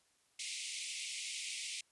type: band-pass noise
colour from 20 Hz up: pink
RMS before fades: -43 dBFS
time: 0.39-1.81 s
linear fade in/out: 5 ms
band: 2100 to 10000 Hz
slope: 96 dB/octave
effects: white hiss -73 dBFS RMS until 1.91 s + resampled to 24000 Hz